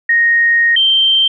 sine tone pair in turn, 1864.7 / 3136 Hz, A#6 / G7, 0 / 0 cents, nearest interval major sixth, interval 900 cents, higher second, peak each -8 dBFS, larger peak neither, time 0.09-0.76 / 0.76-1.28 s, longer first, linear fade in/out 5 ms, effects none

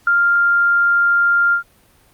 sine tone with ADSR envelope, 1396.9 Hz, F6, in tune, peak -9 dBFS, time 0.07-1.63 s, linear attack 4 ms, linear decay 3 ms, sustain -2 dB, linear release 100 ms, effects pink hiss -53 dBFS RMS until 2.13 s + Opus 48 kbps

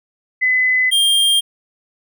sine / square tone pair in turn, 2017 / 3202 Hz, B6 / G7, +36 / +36 cents, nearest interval minor sixth, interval 800 cents, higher second, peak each -12 dBFS, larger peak neither, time 0.41-0.91 / 0.91-1.41 s, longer neither, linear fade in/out 20 ms, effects none

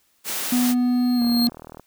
white high-pass noise, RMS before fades -27 dBFS, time 0.24-0.75 s, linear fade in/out 50 ms, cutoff 190 Hz, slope 12 dB/octave
triangle tone with pitch glide, 246.9 to 237.8 Hz, B3 to A#3, 0 to +35 cents, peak -15 dBFS, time 0.52-1.49 s, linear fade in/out 5 ms, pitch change -65 cents, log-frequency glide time 1.16-1.22 s
45% pulse tone with exponential growth, 4226 Hz, C8, 16 cents sharp, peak -19 dBFS, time 0.55-1.47 s, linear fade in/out 0 ms, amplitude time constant 200 ms
click train, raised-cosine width 1 ms, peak -24 dBFS, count 24, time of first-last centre 1.22-1.796 s, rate 39.9 Hz
effects white hiss -64 dBFS RMS until 1.86 s

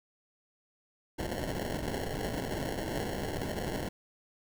white noise with sample-and-hold, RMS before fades -35 dBFS, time 1.18-3.89 s, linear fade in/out 10 ms, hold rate 1225 Hz, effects none

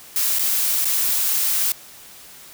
blue noise with dropouts, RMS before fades -20 dBFS, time 0.16-1.72 s, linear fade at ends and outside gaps 1 ms, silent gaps 0.387-0.393 / 0.846-0.854 s, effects white hiss -43 dBFS RMS until 2.53 s

